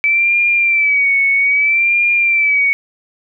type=tone with vibrato; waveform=sine; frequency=2307 Hz; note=D7; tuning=31 cents flat; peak=-10 dBFS; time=0.04-2.73 s; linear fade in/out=0 ms; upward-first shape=sine; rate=0.62 Hz; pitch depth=72 cents each way; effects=none